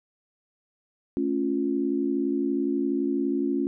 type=chord; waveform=sine; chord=A augmented; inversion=none; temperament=equal; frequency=220 / 277.2 / 349.2 Hz; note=A3 / C#4 / E#4; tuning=0 / 0 / 0 cents; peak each=-31 / -25 / -28 dBFS; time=1.17-3.67 s; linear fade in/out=0 ms; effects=none